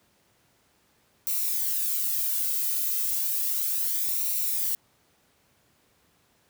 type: noise with flanger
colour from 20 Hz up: violet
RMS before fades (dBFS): -27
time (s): 1.27-4.75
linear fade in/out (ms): 0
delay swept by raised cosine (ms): 0.6 to 1.8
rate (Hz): 0.33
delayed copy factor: -0.5
effects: pink hiss -65 dBFS RMS until 6.49 s + high-pass 80 Hz 12 dB/octave